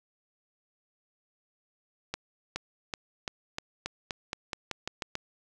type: accelerating click train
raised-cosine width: 0.2 ms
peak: -15 dBFS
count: 13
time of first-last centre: 2.14-5.154 s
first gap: 420 ms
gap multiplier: 0.9
effects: none